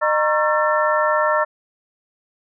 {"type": "tone cluster", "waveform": "sine", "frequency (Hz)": [610, 936, 1093, 1350, 1778], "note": ["D#5", "A#5", "C#6", "E6", "A6"], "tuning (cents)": [-34, 7, -25, 41, 18], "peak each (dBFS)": [-19, -23, -23, -22, -23], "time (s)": [0.01, 1.45], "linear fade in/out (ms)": 20, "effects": []}